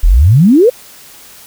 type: exponential sweep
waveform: sine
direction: up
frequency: 34.65 to 528 Hz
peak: -3 dBFS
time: 0.03-0.7 s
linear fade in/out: 10 ms
effects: white hiss -37 dBFS RMS until 1.46 s